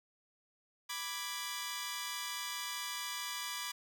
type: chord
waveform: 10% pulse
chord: G# diminished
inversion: first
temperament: equal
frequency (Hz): 987.8 / 1174.7 / 1661.2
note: B5 / D6 / G#6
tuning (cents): 0 / 0 / 0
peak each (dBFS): -34 / -34 / -35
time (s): 0.89-3.72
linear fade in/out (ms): 10
effects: none